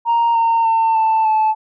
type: tone with pitch steps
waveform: sine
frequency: 932.3 / 916.3 / 900.5 / 885.1 / 869.9 Hz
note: A#5 / A#5 / A5 / A5 / A5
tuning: 0 / -30 / +40 / +10 / -20 cents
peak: -10 dBFS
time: 0.05-1.55 s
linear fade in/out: 50 ms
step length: 300 ms
effects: tanh soft clip ceiling -10 dBFS